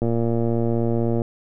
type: click train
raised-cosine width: 2 ms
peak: -10 dBFS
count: 140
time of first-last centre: 0.02-1.218 s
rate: 116 Hz
effects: none